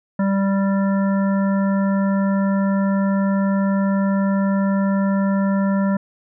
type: harmonic tone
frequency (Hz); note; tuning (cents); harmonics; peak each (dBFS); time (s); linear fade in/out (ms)
196; G3; 0; 1 / 3 / 5 / 7 / 9; -16 / -26 / -30 / -33 / -35; 0.19-5.97; 5
effects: none